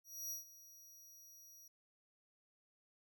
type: tone with ADSR envelope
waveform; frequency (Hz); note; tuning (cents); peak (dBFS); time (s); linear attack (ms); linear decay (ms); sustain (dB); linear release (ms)
sawtooth; 5760; F#8; -47; -38; 0.04-1.68; 270; 130; -17; 5
effects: none